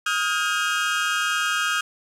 30% pulse tone cluster, 1259 / 1421 / 1615 Hz, D#6 / F6 / G#6, +20 / +30 / -49 cents, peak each -23 dBFS, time 0.06-1.81 s, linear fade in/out 5 ms, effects low-pass 9000 Hz 12 dB/octave + 9-bit

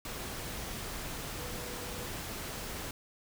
sine tone in noise, 490.9 Hz, B4, 10 cents flat, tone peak -47 dBFS, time 1.38-2.06 s, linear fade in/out 2 ms, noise pink, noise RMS -40 dBFS, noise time 0.05-2.91 s, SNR -10 dB, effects none

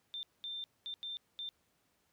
sine tone bursts at uneven times, 3582 Hz, A7, 30 cents sharp, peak -39 dBFS, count 5, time 0.14-0.23 / 0.44-0.64 / 0.86-0.94 / 1.03-1.17 / 1.39-1.49 s, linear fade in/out 0 ms, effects pink hiss -75 dBFS RMS until 2.12 s + high-pass 80 Hz 12 dB/octave

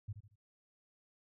sine tone with echo, 103.83 Hz, G#2, in tune, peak -38 dBFS, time 0.08-0.13 s, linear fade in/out 10 ms, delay 76 ms, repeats 3, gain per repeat -9 dB, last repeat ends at 0.358 s, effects none

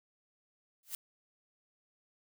blue noise with exponential growth, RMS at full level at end -35 dBFS, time 0.83-0.95 s, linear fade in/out 2 ms, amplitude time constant 25 ms, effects none

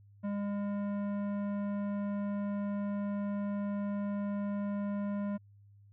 sine tone with tanh clipping, 202.8 Hz, G#3, 41 cents flat, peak -34 dBFS, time 0.23-5.38 s, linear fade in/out 20 ms, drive 14 dB, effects added 101 Hz sine -56 dBFS peak until 5.92 s

